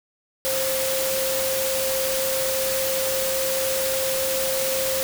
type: tone in noise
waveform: sine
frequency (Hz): 529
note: C5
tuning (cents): +19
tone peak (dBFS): -24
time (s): 0.45-5.03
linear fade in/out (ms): 0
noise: white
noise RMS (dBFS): -26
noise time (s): 0.45-5.03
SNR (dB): -1
effects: none